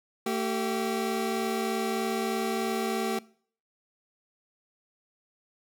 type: tone pair together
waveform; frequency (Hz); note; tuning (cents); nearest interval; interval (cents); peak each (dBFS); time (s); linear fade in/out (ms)
25% pulse; 224.8 / 386.4; A3 / G4; +37 / -25; major sixth; 938; -26; 0.26-3.19; 5
effects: noise-tail reverb RT60 0.5 s tail -21 dB re dry